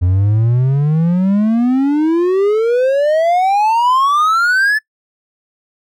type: exponential sweep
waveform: triangle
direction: up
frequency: 87.31 to 1757 Hz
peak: -8 dBFS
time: 0.01-4.79 s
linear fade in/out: 20 ms
effects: noise-tail reverb RT60 0.1 s tail -20 dB re dry